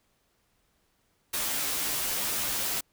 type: noise with comb filter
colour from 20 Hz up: white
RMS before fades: -30 dBFS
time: 1.33-2.81 s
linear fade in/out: 10 ms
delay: 12 ms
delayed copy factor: -0.8
effects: pink hiss -71 dBFS RMS until 2.92 s